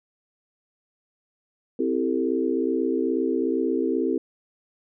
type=chord; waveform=sine; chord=A minor seventh; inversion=first; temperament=equal with one note detuned; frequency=261.6 / 329.6 / 392 / 448.5 Hz; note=C4 / E4 / G4 / A4; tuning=0 / 0 / 0 / +33 cents; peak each=-26 / -26 / -27 / -28 dBFS; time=1.79-4.18 s; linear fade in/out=5 ms; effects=none